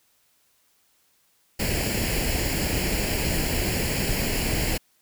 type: noise with comb filter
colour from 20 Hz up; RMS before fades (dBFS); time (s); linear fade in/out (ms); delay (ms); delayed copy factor
pink; -25; 1.59-4.78; 10; 0.41; +0.7
effects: white hiss -65 dBFS RMS until 5.01 s